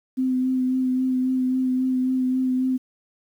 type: tone with vibrato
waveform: sine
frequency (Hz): 257.1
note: C4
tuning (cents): -30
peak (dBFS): -19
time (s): 0.17-2.78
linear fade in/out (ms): 20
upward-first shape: sine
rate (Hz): 3.7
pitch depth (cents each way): 17
effects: 9-bit